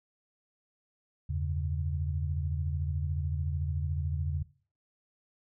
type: tone cluster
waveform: sine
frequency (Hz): 82.1 / 95.8 / 139.6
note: E2 / G2 / C#3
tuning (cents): -6 / -39 / +13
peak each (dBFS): -31 / -40 / -34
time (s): 1.29-4.43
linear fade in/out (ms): 10
effects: noise-tail reverb RT60 0.4 s tail -18 dB re dry